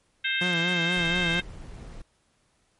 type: harmonic tone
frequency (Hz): 527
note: C5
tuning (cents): +12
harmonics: 3 / 4 / 5 / 6 / 7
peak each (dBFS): -29 / -30 / -31 / -32 / -32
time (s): 0.24-1.41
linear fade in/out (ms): 10
type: tone with vibrato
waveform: sawtooth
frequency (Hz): 173.8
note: F3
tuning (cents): -8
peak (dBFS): -23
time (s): 0.41-1.4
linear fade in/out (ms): 5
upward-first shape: sine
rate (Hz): 4.2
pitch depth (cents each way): 74
type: noise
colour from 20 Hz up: brown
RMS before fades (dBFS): -40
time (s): 0.96-2.02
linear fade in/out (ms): 5
effects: pink hiss -68 dBFS RMS until 2.79 s + MP3 48 kbps